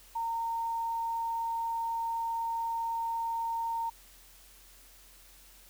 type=tone; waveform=sine; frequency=918 Hz; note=A#5; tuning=27 cents flat; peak=-30 dBFS; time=0.15-3.9 s; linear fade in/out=10 ms; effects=added 43 Hz sine -59 dBFS peak until 5.69 s + white hiss -57 dBFS RMS until 5.69 s